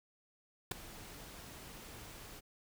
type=noise with ADSR envelope; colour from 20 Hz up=pink; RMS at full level=-33 dBFS; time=0.71-2.41 s; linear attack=6 ms; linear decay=7 ms; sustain=-18 dB; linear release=28 ms; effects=none